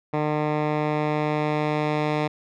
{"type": "tone with low-pass filter sweep", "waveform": "10% pulse", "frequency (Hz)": 151.1, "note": "D3", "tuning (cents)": 50, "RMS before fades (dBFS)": -24, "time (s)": [0.13, 2.28], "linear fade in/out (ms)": 10, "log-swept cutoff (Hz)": [1700, 3200], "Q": 0.82, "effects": []}